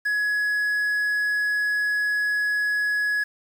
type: tone with quantisation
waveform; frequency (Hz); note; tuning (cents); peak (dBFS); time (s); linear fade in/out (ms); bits
triangle; 1682; G#6; +22; -19; 0.05-3.24; 10; 8
effects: none